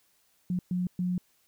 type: tone bursts at uneven times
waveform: sine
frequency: 180 Hz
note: F#3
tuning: 47 cents flat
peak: -26 dBFS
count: 3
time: 0.5-0.59 / 0.71-0.87 / 0.99-1.18 s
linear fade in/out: 2 ms
effects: white hiss -68 dBFS RMS until 1.47 s